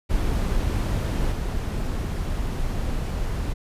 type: noise with level steps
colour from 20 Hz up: brown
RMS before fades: -23 / -26 dBFS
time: 0.09-3.54 s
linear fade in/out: 20 ms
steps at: 1.32 s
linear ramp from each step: 2 ms
effects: resampled to 32000 Hz